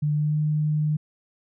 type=tone with pitch glide; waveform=sine; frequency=149.1 to 151.88 Hz; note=D3 to D#3; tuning=+27 to -41 cents; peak=-20 dBFS; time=0.02-0.97 s; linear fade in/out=10 ms; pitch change=+32 cents; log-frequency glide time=0.14-0.37 s; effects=none